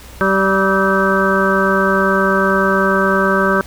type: harmonic tone with a mistuned harmonic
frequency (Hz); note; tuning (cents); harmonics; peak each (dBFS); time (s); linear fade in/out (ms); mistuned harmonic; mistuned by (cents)
193.6; G3; -21; 1 / 2 / 3 / 5 / 6 / 7 / 8; -18 / -18 / -19 / -22 / -21 / -21 / -17; 0.21-3.61; 0; 7; -84
effects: added 62 Hz sine -37 dBFS peak until 3.66 s + pink hiss -39 dBFS RMS until 3.66 s